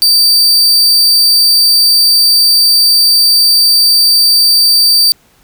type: tone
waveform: 40% pulse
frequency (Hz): 4638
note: D8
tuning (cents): -22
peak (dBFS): -4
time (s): 0.02-5.12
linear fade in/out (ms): 0
effects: pink hiss -49 dBFS RMS until 5.43 s